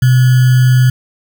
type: tone with sample-and-hold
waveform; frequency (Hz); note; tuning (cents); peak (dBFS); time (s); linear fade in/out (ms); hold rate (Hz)
sine; 126.8; B2; +46; -5; 0.02-0.9; 5; 1575
effects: none